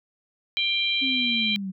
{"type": "harmonic tone", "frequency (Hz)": 790, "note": "G5", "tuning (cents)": 13, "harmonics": [3, 4, 5], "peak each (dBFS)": [-26, -25, -28], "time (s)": [0.57, 1.56], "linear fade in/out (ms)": 0}
{"type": "linear sweep", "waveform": "sine", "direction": "down", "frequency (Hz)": [271.3, 185], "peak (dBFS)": -28, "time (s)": [1.01, 1.72], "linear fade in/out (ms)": 20}
{"effects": []}